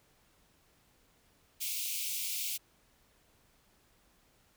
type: high-pass noise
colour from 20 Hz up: white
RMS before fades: -36 dBFS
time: 1.6-2.58 s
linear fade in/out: 20 ms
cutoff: 2200 Hz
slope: 96 dB/octave
effects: pink hiss -68 dBFS RMS until 4.56 s